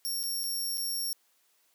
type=tone with dropouts; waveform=15% pulse; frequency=5520 Hz; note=F8; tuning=21 cents flat; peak=-25 dBFS; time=0.05-1.13 s; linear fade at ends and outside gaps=0 ms; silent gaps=0.231-0.237 / 0.434-0.439 / 0.773-0.779 s; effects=white hiss -69 dBFS RMS until 1.74 s + high-pass 300 Hz 12 dB/octave